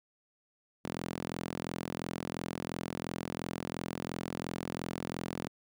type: tone with high-pass filter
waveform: sawtooth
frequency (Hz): 42.88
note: F1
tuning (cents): -31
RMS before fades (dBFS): -39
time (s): 0.84-5.48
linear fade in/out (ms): 10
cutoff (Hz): 200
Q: 1.3
effects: none